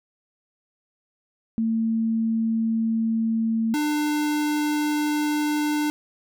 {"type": "tone pair in turn", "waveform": ["sine", "square"], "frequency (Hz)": [225, 299], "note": ["A3", "D4"], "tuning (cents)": [39, 31], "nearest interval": "perfect fourth", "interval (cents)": 492, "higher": "second", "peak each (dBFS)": [-20, -22], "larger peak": "first", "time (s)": [[1.58, 3.74], [3.74, 5.9]], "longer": "neither", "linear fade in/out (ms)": 0, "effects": []}